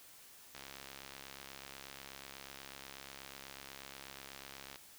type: click train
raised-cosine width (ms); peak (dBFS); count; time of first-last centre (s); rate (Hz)
0.2; -30; 288; 0.55-4.758; 68.2
effects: white hiss -58 dBFS RMS until 4.98 s